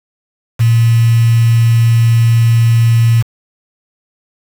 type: tone with quantisation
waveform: sine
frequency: 115.5 Hz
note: A#2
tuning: 16 cents flat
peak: -6 dBFS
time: 0.59-3.23 s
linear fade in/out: 20 ms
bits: 4
effects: none